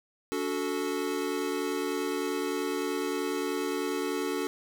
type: chord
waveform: square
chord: D major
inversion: none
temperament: equal with one note detuned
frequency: 286.8 / 370 / 440 Hz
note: D4 / F#4 / A4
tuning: -41 / 0 / 0 cents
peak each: -34 dBFS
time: 0.32-4.47 s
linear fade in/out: 0 ms
effects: none